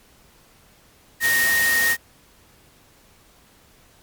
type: tone in noise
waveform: sine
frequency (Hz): 1858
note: A#6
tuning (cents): -6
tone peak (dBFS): -17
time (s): 1.2-1.97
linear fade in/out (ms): 50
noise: white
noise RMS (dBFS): -24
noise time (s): 1.2-1.97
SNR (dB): +4
effects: pink hiss -54 dBFS RMS until 4.02 s + MP3 96 kbps